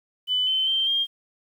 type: tone with pitch steps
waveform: sine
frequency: 3000 / 3068 / 3138 / 3210 Hz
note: F#7 / G7 / G7 / G7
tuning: +23 / -38 / +1 / +40 cents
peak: -20 dBFS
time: 0.27-1.07 s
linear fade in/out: 50 ms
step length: 200 ms
effects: 9-bit